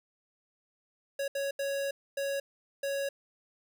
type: tone bursts at uneven times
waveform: square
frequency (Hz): 555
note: C#5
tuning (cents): +2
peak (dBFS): -31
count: 5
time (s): 1.19-1.28 / 1.35-1.51 / 1.59-1.91 / 2.17-2.4 / 2.83-3.09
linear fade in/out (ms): 5
effects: none